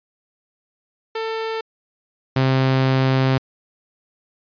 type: tone pair in turn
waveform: sawtooth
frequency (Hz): 446.2 / 132.08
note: A4 / C3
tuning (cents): +24 / +17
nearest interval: octave + major sixth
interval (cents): 2107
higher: first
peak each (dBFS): -19 / -11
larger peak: second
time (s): 1.15-1.61 / 2.36-3.38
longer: second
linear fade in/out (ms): 5
effects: resampled to 11025 Hz